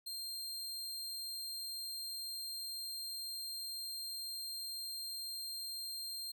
sawtooth tone, 4186 Hz, C8, in tune, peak -38 dBFS, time 0.06-6.32 s, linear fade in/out 10 ms, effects none

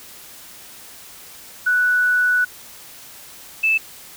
sine tone pair in turn, 1480 / 2631 Hz, F#6 / E7, 0 / -4 cents, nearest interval minor seventh, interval 996 cents, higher second, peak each -14 dBFS, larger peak neither, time 1.66-2.45 / 3.63-3.78 s, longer first, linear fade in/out 10 ms, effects white hiss -41 dBFS RMS until 4.16 s

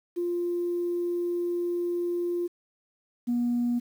sine tone pair in turn, 349.1 / 240.9 Hz, F4 / B3, -1 / -43 cents, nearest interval tritone, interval 642 cents, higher first, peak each -25 / -22 dBFS, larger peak second, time 0.16-2.48 / 3.27-3.8 s, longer first, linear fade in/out 20 ms, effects tanh soft clip ceiling -20 dBFS + 9-bit

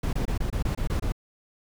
brown noise bursts, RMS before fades -26 dBFS, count 9, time 0.03-1.122 s, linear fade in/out 5 ms, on 100 ms, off 24 ms, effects none

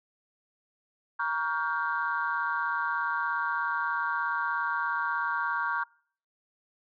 sine chord, G half-diminished seventh, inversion first, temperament just, 940.8 / 1128.9 / 1411.2 / 1568 Hz, Bb5 / Db6 / F6 / G6, +16 / +31 / +18 / 0 cents, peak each -32 dBFS, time 1.19-5.84 s, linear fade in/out 10 ms, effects noise-tail reverb RT60 0.5 s tail -24 dB re dry + tanh soft clip ceiling -17 dBFS

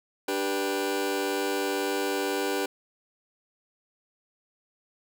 sawtooth chord, G major, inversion second, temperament just, 294 / 392 / 490 Hz, D4 / G4 / B4, +2 / 0 / -14 cents, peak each -28 / -25 / -28 dBFS, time 0.28-2.66 s, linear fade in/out 5 ms, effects none

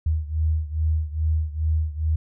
sine beating tone pair, 77.78 / 80.18 Hz, D#2 / E2, 0 / -47 cents, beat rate 2.4 Hz, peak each -22 / -25 dBFS, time 0.06-2.16 s, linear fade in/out 5 ms, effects none

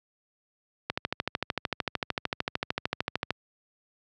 click train, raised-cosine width 0.3 ms, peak -11 dBFS, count 33, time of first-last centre 0.9-3.306 s, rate 13.3 Hz, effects high-pass 80 Hz 12 dB/octave

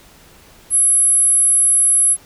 sine tone, 10860 Hz, F9, 50 cents flat, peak -10 dBFS, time 0.7-2.17 s, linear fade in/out 50 ms, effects pink hiss -46 dBFS RMS until 2.25 s

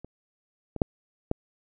clicks, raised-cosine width 2 ms, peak -27 / -21 / -6 / -11 dBFS, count 4, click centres 0.046 / 0.763 / 0.818 / 1.314 s, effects none

